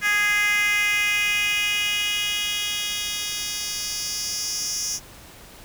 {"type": "tone with high-pass filter sweep", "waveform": "10% pulse", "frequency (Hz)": 414.1, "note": "G#4", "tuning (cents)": -5, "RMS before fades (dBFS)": -24, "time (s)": [0.01, 5], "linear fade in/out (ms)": 50, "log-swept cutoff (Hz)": [1800, 5700], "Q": 3.5, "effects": ["pink hiss -45 dBFS RMS until 5.64 s"]}